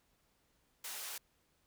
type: band-pass noise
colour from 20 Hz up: white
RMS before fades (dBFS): -44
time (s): 0.84-1.18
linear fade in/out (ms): 5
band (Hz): 570 to 16000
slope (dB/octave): 12
effects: pink hiss -75 dBFS RMS until 1.66 s